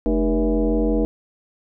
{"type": "tone with frequency modulation", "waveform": "sine", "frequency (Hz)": 129.8, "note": "C3", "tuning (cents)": -13, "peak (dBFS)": -16, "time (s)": [0.06, 1.05], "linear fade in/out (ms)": 0, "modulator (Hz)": 174, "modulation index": 2.4, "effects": []}